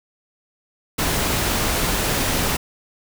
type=noise; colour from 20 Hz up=pink; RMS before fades=-21 dBFS; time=0.98-2.57 s; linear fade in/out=10 ms; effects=none